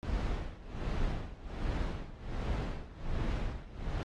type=noise with tremolo; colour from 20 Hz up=brown; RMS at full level=-32 dBFS; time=0.03-4.03 s; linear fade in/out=0 ms; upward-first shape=sine; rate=1.3 Hz; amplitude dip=85%; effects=low-pass 5000 Hz 12 dB/octave + AAC 32 kbps